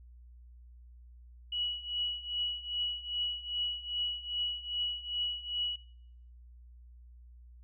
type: tone with tremolo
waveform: sine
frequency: 2928 Hz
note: F#7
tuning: 19 cents flat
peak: -29 dBFS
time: 1.52-5.76 s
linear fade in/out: 5 ms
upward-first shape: triangle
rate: 2.5 Hz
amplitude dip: 90%
effects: noise-tail reverb RT60 0.7 s tail -21 dB re dry + added 60 Hz sine -51 dBFS peak until 7.63 s